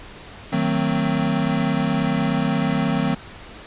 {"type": "chord", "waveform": "square", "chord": "D# diminished seventh", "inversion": "none", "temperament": "equal with one note detuned", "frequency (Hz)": [155.56, 185, 224.9, 261.6], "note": ["D#3", "F#3", "A3", "C4"], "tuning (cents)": [0, 0, 38, 0], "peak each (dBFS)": -25, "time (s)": [0.52, 3.15], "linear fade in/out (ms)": 10, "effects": ["pink hiss -40 dBFS RMS until 3.66 s", "resampled to 8000 Hz"]}